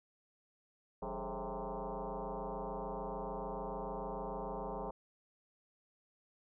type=tone with frequency modulation; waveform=sine; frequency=193.4 Hz; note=G3; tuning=23 cents flat; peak=-38 dBFS; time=1.02-4.91 s; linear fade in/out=5 ms; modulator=120 Hz; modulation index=7; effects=none